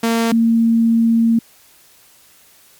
sawtooth / sine tone pair in turn, 229 / 229 Hz, A#3 / A#3, -31 / -31 cents, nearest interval unison, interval 0 cents, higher neither, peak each -10 dBFS, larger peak neither, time 0.03-0.32 / 0.32-1.39 s, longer second, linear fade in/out 5 ms, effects white hiss -49 dBFS RMS until 2.79 s + MP3 96 kbps

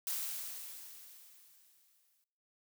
blue noise with exponential decay, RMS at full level -36 dBFS, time 0.07-2.24 s, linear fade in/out 1 ms, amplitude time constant 470 ms, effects noise-tail reverb RT60 0.8 s tail -20 dB re dry

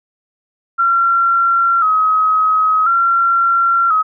sine tone with vibrato, 1318.5 Hz, E6, in tune, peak -10 dBFS, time 0.78-4.03 s, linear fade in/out 20 ms, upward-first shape square, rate 0.48 Hz, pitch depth 64 cents each way, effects none

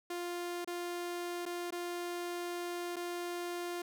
sawtooth tone with dropouts, 350 Hz, F4, 4 cents sharp, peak -33 dBFS, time 0.1-3.82 s, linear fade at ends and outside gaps 5 ms, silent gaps 0.647-0.674 / 1.455-1.461 / 1.707-1.723 / 2.96-2.965 s, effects none

